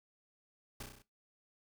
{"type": "noise with echo", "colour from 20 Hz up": "pink", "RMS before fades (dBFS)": -44, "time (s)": [0.8, 0.83], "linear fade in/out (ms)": 5, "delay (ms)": 32, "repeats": 6, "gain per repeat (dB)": -3, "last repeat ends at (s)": 1.022, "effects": ["noise-tail reverb RT60 0.2 s tail -18 dB re dry"]}